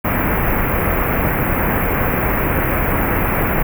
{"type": "band-stop noise", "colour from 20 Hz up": "pink", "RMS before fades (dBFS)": -17, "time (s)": [0.04, 3.63], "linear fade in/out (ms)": 10, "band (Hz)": [2400, 13000], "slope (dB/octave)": 48, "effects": []}